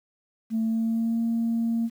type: tone with pitch glide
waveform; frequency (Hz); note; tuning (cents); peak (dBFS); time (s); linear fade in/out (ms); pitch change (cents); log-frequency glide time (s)
sine; 223.3 to 230; A3 to A#3; +26 to -23; -21; 0.5-1.9; 50; +51; 0.62-1.21
effects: tanh soft clip ceiling -19 dBFS + 9-bit